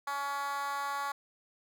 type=tone with high-pass filter; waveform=10% pulse; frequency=281.6 Hz; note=C#4; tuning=27 cents sharp; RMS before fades=-35 dBFS; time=0.07-1.12 s; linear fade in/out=5 ms; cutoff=980 Hz; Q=4.1; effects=none